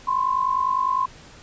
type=tone pair together; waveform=sine; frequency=1018.1 / 1068 Hz; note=C6 / C6; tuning=-48 / +35 cents; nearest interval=minor second; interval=83 cents; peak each=-22 dBFS; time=0.07-1.06 s; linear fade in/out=10 ms; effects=pink hiss -46 dBFS RMS until 1.42 s + resampled to 16000 Hz